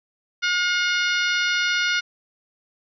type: harmonic tone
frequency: 717 Hz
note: F5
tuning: 45 cents sharp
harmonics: 2 / 3 / 4 / 5 / 6 / 7 / 8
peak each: -22 / -26 / -28 / -30 / -32 / -33 / -34 dBFS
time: 0.42-2.01 s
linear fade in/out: 20 ms
effects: none